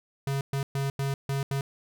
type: tone bursts at uneven times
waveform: square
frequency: 137.8 Hz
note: C#3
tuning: 10 cents flat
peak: -27 dBFS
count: 6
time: 0.27-0.41 / 0.53-0.63 / 0.75-0.9 / 0.99-1.14 / 1.29-1.43 / 1.51-1.61 s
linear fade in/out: 2 ms
effects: none